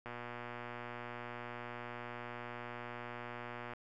click train, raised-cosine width 0.5 ms, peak -29 dBFS, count 442, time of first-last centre 0.06-3.735 s, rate 120 Hz, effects none

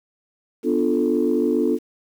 sine chord, B half-diminished seventh, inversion none, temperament equal, 246.9 / 293.7 / 349.2 / 440 Hz, B3 / D4 / F4 / A4, 0 / 0 / 0 / 0 cents, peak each -22 dBFS, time 0.63-1.79 s, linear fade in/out 50 ms, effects tanh soft clip ceiling -8 dBFS + 8-bit

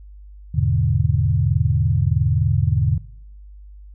sine chord, E dominant seventh, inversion none, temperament equal, 82.41 / 103.83 / 123.47 / 146.83 Hz, E2 / G#2 / B2 / D3, 0 / 0 / 0 / 0 cents, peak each -21 dBFS, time 0.54-2.98 s, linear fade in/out 10 ms, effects noise-tail reverb RT60 0.7 s tail -22 dB re dry + added 50 Hz sine -38 dBFS peak until 3.94 s

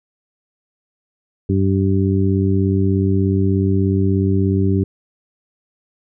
harmonic tone, 96.7 Hz, G2, 23 cents flat, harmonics 1 / 2 / 3 / 4, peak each -16 / -19 / -21 / -22 dBFS, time 1.49-4.84 s, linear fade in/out 5 ms, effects none

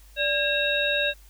harmonic tone with a mistuned harmonic, 541 Hz, C#5, 42 cents flat, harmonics 1 / 3 / 5 / 7, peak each -27 / -27 / -27 / -27 dBFS, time 0.16-1.14 s, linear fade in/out 50 ms, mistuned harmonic 1, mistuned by +130 cents, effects added 50 Hz sine -48 dBFS peak until 1.29 s + white hiss -57 dBFS RMS until 1.29 s

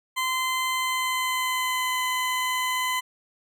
20% pulse tone with pitch glide, 1032 to 1015.4 Hz, C6 to B5, -24 to +48 cents, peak -19 dBFS, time 0.16-3.01 s, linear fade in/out 20 ms, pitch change -28 cents, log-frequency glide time 0.7-2.03 s, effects none

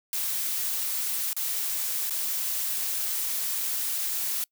blue noise with dropouts, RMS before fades -29 dBFS, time 0.13-4.44 s, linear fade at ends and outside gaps 1 ms, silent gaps 1.331-1.365 / 2.097-2.107 s, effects noise-tail reverb RT60 0.1 s tail -26 dB re dry

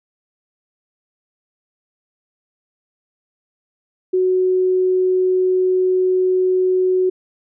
sine tone, 370 Hz, F#4, in tune, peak -13 dBFS, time 4.13-7.1 s, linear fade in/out 10 ms, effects none

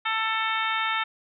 harmonic tone with a mistuned harmonic, 443.3 Hz, A4, 13 cents sharp, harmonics 2 / 3 / 4 / 5 / 6 / 7 / 8, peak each -31 / -28 / -31 / -31 / -35 / -36 / -34 dBFS, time 0.05-1.04 s, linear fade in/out 10 ms, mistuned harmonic 8, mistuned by +51 cents, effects none

